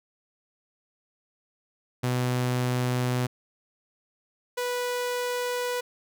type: tone pair in turn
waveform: sawtooth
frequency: 125 / 491.7 Hz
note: B2 / B4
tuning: +21 / -8 cents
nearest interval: 2 octaves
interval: 2371 cents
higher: second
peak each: -20 / -23 dBFS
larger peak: first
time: 2.03-3.27 / 4.57-5.81 s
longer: neither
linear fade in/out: 10 ms
effects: none